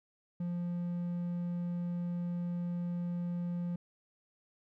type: tone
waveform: triangle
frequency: 174.61 Hz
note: F3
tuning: in tune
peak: -31 dBFS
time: 0.4-3.76 s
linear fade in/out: 5 ms
effects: none